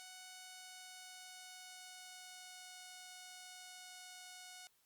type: tone with pitch glide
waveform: 5% pulse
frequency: 740 to 733.2 Hz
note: F#5 to F#5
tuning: 0 to -16 cents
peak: -40 dBFS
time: 0-4.67 s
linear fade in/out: 0 ms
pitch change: -16 cents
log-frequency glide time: 0.18-2.8 s
effects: white hiss -75 dBFS RMS until 4.85 s + Opus 48 kbps